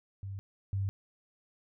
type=tone pair in turn; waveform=sine; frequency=98 / 98 Hz; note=G2 / G2; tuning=0 / 0 cents; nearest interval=unison; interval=0 cents; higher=neither; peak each=-37 / -29 dBFS; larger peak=second; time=0.23-0.39 / 0.73-0.89 s; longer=neither; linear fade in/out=0 ms; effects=none